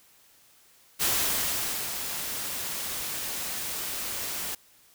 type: noise with ADSR envelope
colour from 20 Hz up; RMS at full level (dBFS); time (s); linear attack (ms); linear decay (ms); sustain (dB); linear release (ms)
white; -25; 0.99-4.55; 31; 860; -8; 5
effects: white hiss -59 dBFS RMS until 4.94 s